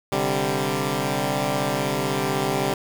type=chord; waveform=10% pulse; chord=C suspended second; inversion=none; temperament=equal; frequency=130.81 / 146.83 / 196 Hz; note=C3 / D3 / G3; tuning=0 / 0 / 0 cents; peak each=-18 dBFS; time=0.12-2.74 s; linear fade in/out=2 ms; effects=7-bit